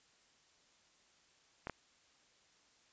clicks, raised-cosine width 0.5 ms, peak -25 dBFS, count 2, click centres 1.671 / 1.697 s, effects white hiss -69 dBFS RMS until 2.92 s + resampled to 16000 Hz

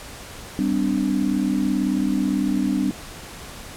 sine chord, G suspended fourth, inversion none, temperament equal with one note detuned, 196 / 255.4 / 293.7 Hz, G3 / C4 / D4, 0 / -42 / 0 cents, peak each -23 dBFS, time 0.59-2.91 s, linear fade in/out 0 ms, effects pink hiss -38 dBFS RMS until 3.76 s + low-pass 12000 Hz 12 dB/octave

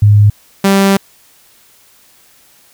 sine / sawtooth tone pair in turn, 103.83 / 196 Hz, G#2 / G3, 0 / 0 cents, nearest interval major seventh, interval 1100 cents, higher second, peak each -3 dBFS, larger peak neither, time 0.02-0.3 / 0.64-0.97 s, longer second, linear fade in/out 5 ms, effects white hiss -47 dBFS RMS until 2.73 s

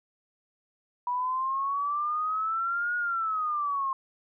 sine exponential two-way sweep, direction up then down, 974 to 1450 to 1060 Hz, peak -26 dBFS, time 1.07-3.93 s, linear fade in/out 2 ms, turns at 2.96 s, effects none

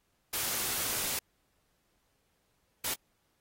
white noise bursts at uneven times, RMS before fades -33 dBFS, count 2, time 0.33-1.19 / 2.84-2.94 s, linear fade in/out 5 ms, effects pink hiss -75 dBFS RMS until 3.4 s + AAC 48 kbps

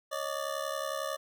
25% pulse ring-modulated tone, 587.3 Hz, D5, in tune, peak -26 dBFS, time 0.11-1.17 s, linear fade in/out 20 ms, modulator 35.5 Hz, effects none

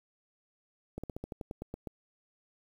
slowing click train, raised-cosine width 2 ms, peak -25 dBFS, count 11, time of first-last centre 0.98-1.872 s, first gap 56 ms, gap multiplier 1.1, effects 9-bit

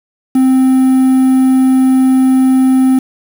triangle tone with quantisation, 261 Hz, C4, 4 cents flat, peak -4 dBFS, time 0.35-2.99 s, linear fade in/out 5 ms, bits 5, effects none

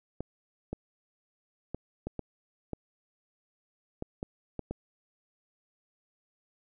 clicks, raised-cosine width 2 ms, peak -21 dBFS, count 10, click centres 0.206 / 0.73 / 1.746 / 2.07 / 2.193 / 2.733 / 4.024 / 4.229 / 4.593 / 4.71 s, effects none

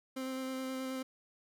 30% pulse tone with vibrato, 261.6 Hz, C4, in tune, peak -34 dBFS, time 0.16-1.03 s, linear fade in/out 10 ms, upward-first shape square, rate 9.4 Hz, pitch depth 9 cents each way, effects none

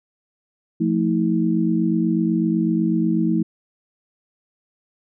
sine tone cluster, 174.7 / 222.8 / 322.2 Hz, F3 / A3 / E4, +1 / +22 / -39 cents, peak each -21 dBFS, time 0.8-3.43 s, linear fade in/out 10 ms, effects none

